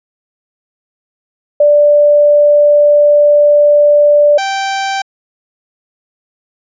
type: tone pair in turn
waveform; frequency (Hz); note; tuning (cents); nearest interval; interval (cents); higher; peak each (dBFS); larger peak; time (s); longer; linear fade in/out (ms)
sine / sawtooth; 587.3 / 780.8; D5 / G5; 0 / -7; perfect fourth; 493; second; -4 / -10; first; 1.6-4.38 / 4.38-5.02; first; 5
effects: resampled to 16000 Hz